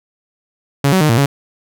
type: tone with pitch steps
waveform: sawtooth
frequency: 140.2 / 188.3 / 152.7 / 115.5 / 140.2 Hz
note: C#3 / F#3 / D#3 / A#2 / C#3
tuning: +20 / +31 / -32 / -16 / +20 cents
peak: -6 dBFS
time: 0.84-1.26 s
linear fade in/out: 5 ms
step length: 84 ms
effects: none